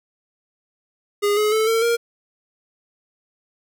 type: tone with pitch steps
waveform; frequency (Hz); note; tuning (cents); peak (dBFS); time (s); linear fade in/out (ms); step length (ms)
square; 410 / 423.7 / 437.9 / 452.6 / 467.7; G#4 / G#4 / A4 / A4 / A#4; -22 / +35 / -8 / +49 / +6; -17; 1.22-1.97; 20; 150
effects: none